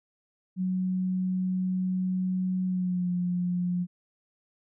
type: tone with pitch glide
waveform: sine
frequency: 185 to 177.98 Hz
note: F#3 to F3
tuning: 0 to +33 cents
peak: -25 dBFS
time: 0.56-3.87 s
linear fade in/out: 50 ms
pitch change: -67 cents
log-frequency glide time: 2.66-3.1 s
effects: none